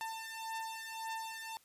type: beating tone pair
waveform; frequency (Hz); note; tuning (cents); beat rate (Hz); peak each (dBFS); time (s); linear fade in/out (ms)
sawtooth; 894 / 895.8; A5 / A5; +27 / +31; 1.8; -39 / -40; 0.01-1.57; 0
effects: white hiss -67 dBFS RMS until 1.64 s + resampled to 32000 Hz